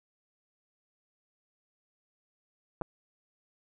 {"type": "clicks", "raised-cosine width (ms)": 1, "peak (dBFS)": -20, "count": 2, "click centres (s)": [2.813, 2.819], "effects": []}